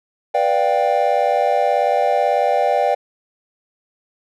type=chord; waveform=triangle; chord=G dominant seventh; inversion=first; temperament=just; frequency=490 / 588 / 705.6 / 784 Hz; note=B4 / D5 / F5 / G5; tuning=-14 / +2 / +18 / 0 cents; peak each=-20 / -17 / -18 / -17 dBFS; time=0.34-2.95 s; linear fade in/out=10 ms; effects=none